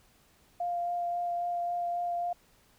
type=tone with vibrato; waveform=sine; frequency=698.5 Hz; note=F5; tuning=in tune; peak=-29 dBFS; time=0.6-2.33 s; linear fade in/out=5 ms; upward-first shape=sine; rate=3.7 Hz; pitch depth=10 cents each way; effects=pink hiss -64 dBFS RMS until 2.78 s